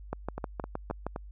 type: two click trains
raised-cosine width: 1 ms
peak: -21 / -18 dBFS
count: 4 / 7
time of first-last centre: 0.38-1.161 / 0.13-1.066 s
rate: 3.84 / 6.41 Hz
effects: added 50 Hz sine -43 dBFS peak until 1.31 s